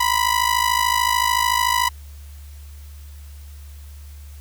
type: ring-modulated tone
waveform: sawtooth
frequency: 987.8 Hz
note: B5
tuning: in tune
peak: -10 dBFS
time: 0-1.89 s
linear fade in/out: 5 ms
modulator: 26.8 Hz
effects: added 72 Hz sine -36 dBFS peak until 4.4 s + white hiss -51 dBFS RMS until 4.4 s

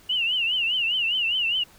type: tone with vibrato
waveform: sine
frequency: 2863 Hz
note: F7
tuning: 42 cents sharp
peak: -21 dBFS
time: 0.09-1.64 s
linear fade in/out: 10 ms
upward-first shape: triangle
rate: 4.9 Hz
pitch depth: 150 cents each way
effects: pink hiss -53 dBFS RMS until 1.78 s

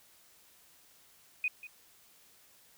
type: tone with echo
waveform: sine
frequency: 2489 Hz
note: D#7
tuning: in tune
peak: -28 dBFS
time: 1.44-1.48 s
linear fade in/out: 2 ms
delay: 190 ms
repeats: 1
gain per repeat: -15 dB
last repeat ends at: 1.67 s
effects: white hiss -62 dBFS RMS until 2.77 s

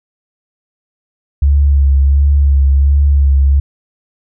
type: tone with vibrato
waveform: sine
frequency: 69.9 Hz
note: C#2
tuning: 15 cents sharp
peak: -6 dBFS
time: 1.42-3.6 s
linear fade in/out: 5 ms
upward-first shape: sine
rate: 1.4 Hz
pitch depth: 34 cents each way
effects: none

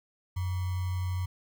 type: tone with sample-and-hold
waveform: sine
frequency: 91.2 Hz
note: F#2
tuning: 24 cents flat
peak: -28 dBFS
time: 0.36-1.26 s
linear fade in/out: 10 ms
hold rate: 1050 Hz
effects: none

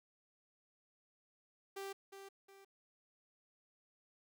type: tone with echo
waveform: sawtooth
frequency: 392 Hz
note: G4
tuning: in tune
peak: -39 dBFS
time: 1.76-1.93 s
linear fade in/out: 10 ms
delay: 360 ms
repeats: 2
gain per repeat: -8 dB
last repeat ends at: 2.65 s
effects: 12-bit

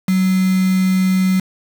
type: tone with quantisation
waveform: sine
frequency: 187.3 Hz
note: F#3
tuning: 21 cents sharp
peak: -12 dBFS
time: 0.08-1.4 s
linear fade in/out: 5 ms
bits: 4
effects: none

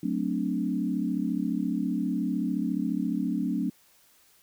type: chord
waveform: sine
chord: D dominant seventh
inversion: first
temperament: equal with one note detuned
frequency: 185 / 220 / 259.4 / 293.7 Hz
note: F#3 / A3 / C4 / D4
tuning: 0 / 0 / -15 / 0 cents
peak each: -31 dBFS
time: 0.03-3.7 s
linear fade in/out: 5 ms
effects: white hiss -61 dBFS RMS until 4.42 s

